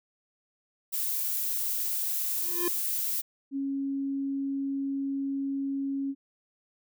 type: noise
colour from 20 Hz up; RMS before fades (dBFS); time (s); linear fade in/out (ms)
violet; -30; 0.92-3.22; 20
type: tone with exponential growth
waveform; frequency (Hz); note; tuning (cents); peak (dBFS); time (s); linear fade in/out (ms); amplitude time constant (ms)
square; 349.2; F4; 0; -26; 2.33-2.68; 2; 76
type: tone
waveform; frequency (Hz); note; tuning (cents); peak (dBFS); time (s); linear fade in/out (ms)
sine; 274.9; C#4; -14; -28; 3.51-6.15; 50
effects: none